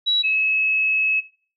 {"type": "tone pair in turn", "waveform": "sine", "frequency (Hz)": [3900, 2580], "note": ["B7", "E7"], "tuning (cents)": [-23, -38], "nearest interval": "perfect fifth", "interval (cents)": 715, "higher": "first", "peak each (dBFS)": [-16, -17], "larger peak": "first", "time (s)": [[0.06, 0.23], [0.23, 1.21]], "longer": "second", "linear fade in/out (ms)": 20, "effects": ["noise-tail reverb RT60 0.5 s tail -21 dB re dry"]}